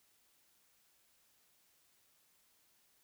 silence, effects white hiss -72 dBFS RMS until 3.03 s

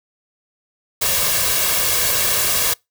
white noise with comb filter, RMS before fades -18 dBFS, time 1.01-2.74 s, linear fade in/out 10 ms, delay 1.8 ms, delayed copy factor +0.6, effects noise-tail reverb RT60 0.2 s tail -26 dB re dry

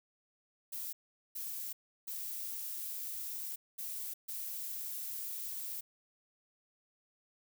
violet noise bursts at uneven times, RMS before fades -41 dBFS, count 5, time 0.72-0.93 / 1.35-1.73 / 2.07-3.56 / 3.78-4.14 / 4.28-5.81 s, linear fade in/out 10 ms, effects none

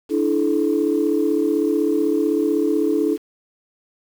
sine chord, D suspended second, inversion none, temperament equal with one note detuned, 293.7 / 329.6 / 430.9 Hz, D4 / E4 / A4, 0 / 0 / -36 cents, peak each -20 dBFS, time 0.09-3.18 s, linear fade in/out 50 ms, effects tanh soft clip ceiling -8 dBFS + 7-bit

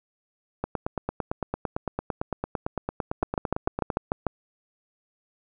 two click trains, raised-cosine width 1 ms, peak -13 / -9 dBFS, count 30 / 8, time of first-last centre 0.64-3.902 / 3.23-4.267 s, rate 8.89 / 6.75 Hz, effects none

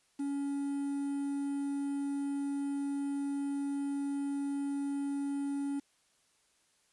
triangle tone with quantisation, 280.9 Hz, C#4, 23 cents sharp, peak -30 dBFS, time 0.19-5.8 s, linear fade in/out 10 ms, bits 9, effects white hiss -71 dBFS RMS until 6.92 s + resampled to 24000 Hz

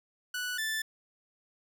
sawtooth tone pair in turn, 1480 / 1760 Hz, F#6 / A6, 0 / 0 cents, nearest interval minor third, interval 300 cents, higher second, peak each -29 / -27 dBFS, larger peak second, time 0.34-0.58 / 0.58-0.82 s, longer neither, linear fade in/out 5 ms, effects none

